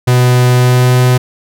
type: tone with pitch glide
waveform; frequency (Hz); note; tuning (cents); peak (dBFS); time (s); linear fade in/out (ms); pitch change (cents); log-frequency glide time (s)
45% pulse; 124.6 to 125.83; B2 to B2; +16 to +33; -6; 0.07-1.18; 10; +17; 0.53-0.96
effects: none